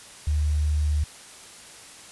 sine tone with quantisation, 75.1 Hz, D2, 39 cents sharp, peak -20 dBFS, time 0.27-1.04 s, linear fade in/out 5 ms, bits 8, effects white hiss -45 dBFS RMS until 2.11 s + resampled to 24000 Hz

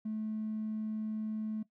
triangle tone, 216.8 Hz, A3, 25 cents flat, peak -30 dBFS, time 0.05-1.63 s, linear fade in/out 10 ms, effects noise-tail reverb RT60 0.1 s tail -19 dB re dry + tanh soft clip ceiling -31 dBFS

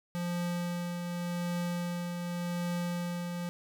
square tone with tremolo, 174.61 Hz, F3, in tune, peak -31 dBFS, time 0.15-3.49 s, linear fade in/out 0 ms, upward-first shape triangle, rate 0.87 Hz, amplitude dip 40%, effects none

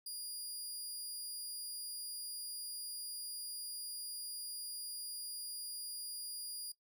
20% pulse tone, 4844 Hz, D#8, 47 cents flat, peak -36 dBFS, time 0.06-6.72 s, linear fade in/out 5 ms, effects noise-tail reverb RT60 0.1 s tail -18 dB re dry

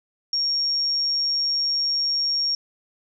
sine tone, 5550 Hz, F8, 12 cents flat, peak -20 dBFS, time 0.33-2.55 s, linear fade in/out 2 ms, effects none

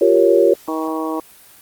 sine chord, G half-diminished seventh, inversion third, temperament equal, 349.2 / 392 / 466.2 / 554.4 Hz, F4 / G4 / Bb4 / Db5, 0 / 0 / 0 / 0 cents, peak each -15 dBFS, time 0.01-0.54 s, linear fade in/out 5 ms
harmonic tone, 158.9 Hz, D#3, 37 cents sharp, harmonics 2 / 3 / 4 / 5 / 6 / 7, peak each -22 / -27 / -29 / -30 / -29 / -28 dBFS, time 0.68-1.2 s, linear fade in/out 2 ms
effects white hiss -45 dBFS RMS until 1.61 s + Opus 32 kbps

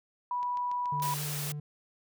sine tone, 981 Hz, B5, 12 cents flat, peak -29 dBFS, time 0.31-1.14 s, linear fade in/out 2 ms
click train, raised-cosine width 0.2 ms, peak -32 dBFS, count 7, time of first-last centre 0.43-1.285 s, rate 7.02 Hz
triangle tone with vibrato, 146.83 Hz, D3, in tune, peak -33 dBFS, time 0.92-1.6 s, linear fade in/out 5 ms, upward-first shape square, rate 3.6 Hz, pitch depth 14 cents each way
white high-pass noise, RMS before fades -37 dBFS, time 1.02-1.52 s, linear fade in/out 2 ms, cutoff 290 Hz, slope 48 dB/octave
effects none

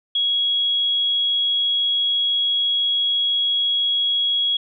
sine tone, 3322 Hz, G#7, in tune, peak -17 dBFS, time 0.15-4.57 s, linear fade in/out 5 ms, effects none

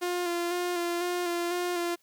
sawtooth tone with vibrato, 350 Hz, F4, 4 cents sharp, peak -24 dBFS, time 0.01-1.96 s, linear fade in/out 20 ms, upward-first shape square, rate 2 Hz, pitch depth 23 cents each way, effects white hiss -68 dBFS RMS until 2.02 s

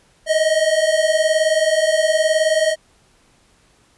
square beating tone pair, 617 / 636 Hz, D#5 / D#5, -15 / +38 cents, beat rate 19 Hz, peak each -19 / -17 dBFS, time 0.26-2.76 s, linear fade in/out 50 ms, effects pink hiss -56 dBFS RMS until 3.97 s + resampled to 24000 Hz

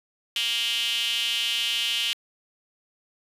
sawtooth tone with high-pass filter, 233.1 Hz, A#3, in tune, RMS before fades -26 dBFS, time 0.36-2.13 s, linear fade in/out 0 ms, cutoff 3000 Hz, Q 6.8, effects resampled to 32000 Hz

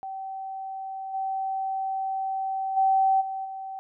sine tone with level steps, 770 Hz, G5, 31 cents flat, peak -32 / -26 / -18 / -29 / -33 dBFS, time 0.03-3.79 s, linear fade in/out 0 ms, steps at 1.13 / 2.76 / 3.2 / 3.44 s, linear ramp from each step 20 ms, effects none

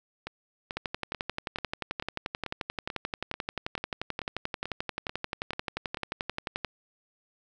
two click trains, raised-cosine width 0.3 ms, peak -19 / -15 dBFS, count 14 / 68, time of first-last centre 0.27-5.972 / 0.77-6.647 s, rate 2.28 / 11.4 Hz, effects none

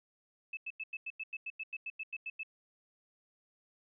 sine tone bursts, 2611 Hz, E7, 17 cents flat, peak -37 dBFS, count 15, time 0.53-2.433 s, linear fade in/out 5 ms, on 41 ms, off 92 ms, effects none

